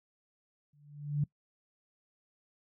sine tone with exponential growth, 146.2 Hz, D3, 7 cents flat, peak -24 dBFS, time 0.73-1.24 s, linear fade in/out 5 ms, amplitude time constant 110 ms, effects noise-tail reverb RT60 0.1 s tail -22 dB re dry

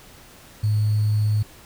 sine tone with sample-and-hold, 106.1 Hz, G#2, 38 cents sharp, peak -17 dBFS, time 0.63-1.43 s, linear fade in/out 10 ms, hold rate 4410 Hz, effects pink hiss -47 dBFS RMS until 1.65 s

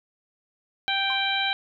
harmonic tone, 784 Hz, G5, in tune, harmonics 1 / 2 / 3 / 4 / 5, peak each -29 / -29 / -29 / -29 / -29 dBFS, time 0.88-1.53 s, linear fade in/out 0 ms
triangle tone with exponential decay, 1046.5 Hz, C6, in tune, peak -29 dBFS, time 1.1-1.28 s, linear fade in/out 0 ms, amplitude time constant 38 ms
effects none

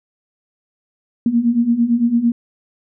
sine beating tone pair, 230 / 238.9 Hz, A#3 / A#3, -23 / +43 cents, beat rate 8.9 Hz, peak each -18 / -14 dBFS, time 1.26-2.32 s, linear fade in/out 2 ms, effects none

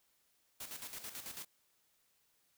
white noise with tremolo, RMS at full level -45 dBFS, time 0.6-1.45 s, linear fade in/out 5 ms, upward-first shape square, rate 9.1 Hz, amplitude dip 60%, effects white hiss -75 dBFS RMS until 2.57 s

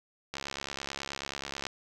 click train, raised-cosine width 0.2 ms, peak -18 dBFS, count 93, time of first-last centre 0.34-1.668 s, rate 69.3 Hz, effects none

